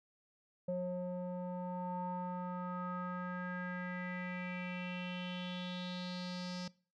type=tone with low-pass filter sweep; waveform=square; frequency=180 Hz; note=F#3; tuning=47 cents flat; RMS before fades=-40 dBFS; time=0.68-6.68 s; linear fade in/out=5 ms; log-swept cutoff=550 to 5200 Hz; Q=5.2; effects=noise-tail reverb RT60 0.4 s tail -22 dB re dry